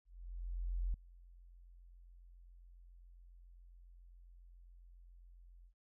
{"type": "tone with ADSR envelope", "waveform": "sine", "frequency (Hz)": 43.65, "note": "F1", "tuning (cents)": 0, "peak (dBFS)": -33, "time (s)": [0.05, 5.74], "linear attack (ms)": 890, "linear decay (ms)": 3, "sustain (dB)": -23, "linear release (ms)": 89, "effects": []}